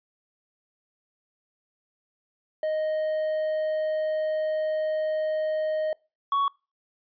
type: tone pair in turn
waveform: triangle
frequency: 622 / 1117 Hz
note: D#5 / C#6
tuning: -1 / +13 cents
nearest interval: minor seventh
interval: 1014 cents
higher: second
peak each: -22 / -19 dBFS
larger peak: second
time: 2.63-5.93 / 6.32-6.48 s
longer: first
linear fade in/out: 2 ms
effects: noise-tail reverb RT60 0.3 s tail -25 dB re dry + resampled to 11025 Hz